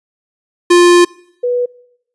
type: tone pair in turn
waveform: square / sine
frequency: 350.6 / 490.2 Hz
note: F4 / B4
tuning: +7 / -13 cents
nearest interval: tritone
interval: 580 cents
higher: second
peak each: -5 / -12 dBFS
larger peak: first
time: 0.7-1.05 / 1.43-1.66 s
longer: first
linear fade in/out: 10 ms
effects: noise-tail reverb RT60 0.8 s tail -24 dB re dry + resampled to 24000 Hz